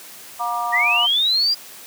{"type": "harmonic tone", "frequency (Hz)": 237.6, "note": "A#3", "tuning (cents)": 33, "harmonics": [3, 4, 5], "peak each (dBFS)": [-25, -25, -25], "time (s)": [0.39, 1.07], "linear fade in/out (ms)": 20}
{"type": "linear sweep", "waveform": "sine", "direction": "up", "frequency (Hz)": [1845, 4888], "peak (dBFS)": -15, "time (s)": [0.72, 1.55], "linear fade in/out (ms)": 20}
{"effects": ["white hiss -40 dBFS RMS until 1.86 s", "high-pass 150 Hz 12 dB/octave"]}